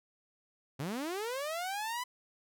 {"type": "linear sweep", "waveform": "sawtooth", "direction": "up", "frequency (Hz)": [123.9, 1010], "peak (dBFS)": -31, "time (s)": [0.79, 2.04], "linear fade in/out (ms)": 10, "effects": []}